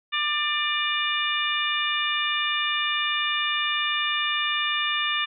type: harmonic tone with a mistuned harmonic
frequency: 595 Hz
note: D5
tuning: 22 cents sharp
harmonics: 2 / 3 / 4 / 5 / 6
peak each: -29 / -29 / -29 / -29 / -29 dBFS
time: 0.12-5.26 s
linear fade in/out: 20 ms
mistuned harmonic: 5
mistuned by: -45 cents
effects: none